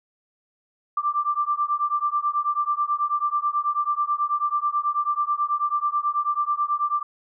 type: beating tone pair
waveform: sine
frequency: 1174.7 / 1183.9 Hz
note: D6 / D6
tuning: 0 / +14 cents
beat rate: 9.2 Hz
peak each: -24 dBFS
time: 0.97-7.03 s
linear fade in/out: 5 ms
effects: none